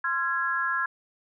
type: chord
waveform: sine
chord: F minor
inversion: second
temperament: equal with one note detuned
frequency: 1046.5 / 1367.4 / 1661.2 Hz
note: C6 / F6 / Ab6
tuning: 0 / -37 / 0 cents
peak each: -31 / -29 / -27 dBFS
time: 0.04-0.86 s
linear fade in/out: 5 ms
effects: none